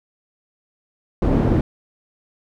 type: low-pass noise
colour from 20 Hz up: white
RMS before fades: -17 dBFS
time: 1.22-1.61 s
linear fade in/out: 2 ms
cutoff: 290 Hz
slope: 12 dB/octave
effects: none